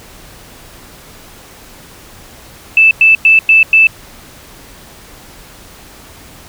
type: tone bursts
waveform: sine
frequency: 2637 Hz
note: E7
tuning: in tune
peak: -3 dBFS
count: 5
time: 2.77-3.87 s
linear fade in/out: 2 ms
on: 140 ms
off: 100 ms
effects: pink hiss -37 dBFS RMS until 6.48 s